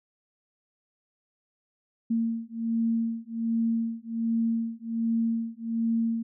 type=beating tone pair; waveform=sine; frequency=227.8 / 229.1 Hz; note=A#3 / A#3; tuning=-40 / -30 cents; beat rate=1.3 Hz; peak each=-28 dBFS; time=2.1-6.23 s; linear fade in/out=10 ms; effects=none